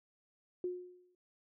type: tone with exponential decay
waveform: sine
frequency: 360 Hz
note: F#4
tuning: 47 cents flat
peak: -32 dBFS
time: 0.64-1.15 s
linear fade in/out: 2 ms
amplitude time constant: 110 ms
effects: none